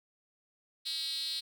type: tone with high-pass filter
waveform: 5% pulse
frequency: 321.5 Hz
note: E4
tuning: 43 cents flat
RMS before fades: -36 dBFS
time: 0.85-1.41 s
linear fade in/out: 20 ms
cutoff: 4100 Hz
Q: 7.2
effects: none